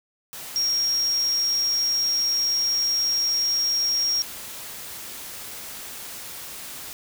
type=tone in noise; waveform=sine; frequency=5588 Hz; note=F8; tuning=in tune; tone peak=-20 dBFS; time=0.56-4.22 s; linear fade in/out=0 ms; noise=white; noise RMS=-37 dBFS; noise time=0.33-6.93 s; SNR=+14 dB; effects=none